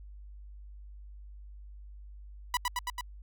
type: tone with echo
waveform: sawtooth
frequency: 984 Hz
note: B5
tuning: 7 cents flat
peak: -22 dBFS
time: 2.54-2.57 s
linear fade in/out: 2 ms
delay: 110 ms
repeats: 4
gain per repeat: -2 dB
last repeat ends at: 3.01 s
effects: added 50 Hz sine -45 dBFS peak until 3.22 s